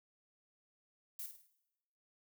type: noise with echo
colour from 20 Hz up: violet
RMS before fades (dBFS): -44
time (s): 1.19-1.26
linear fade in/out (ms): 2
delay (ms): 52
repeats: 4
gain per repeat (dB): -7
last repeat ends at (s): 1.468
effects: noise-tail reverb RT60 0.9 s tail -17 dB re dry